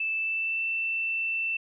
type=tone with pitch glide; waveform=sine; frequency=2637 to 2672 Hz; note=E7 to E7; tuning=0 to +23 cents; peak=-26 dBFS; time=0-1.57 s; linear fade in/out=5 ms; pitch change=+23 cents; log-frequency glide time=0.14-0.65 s; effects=none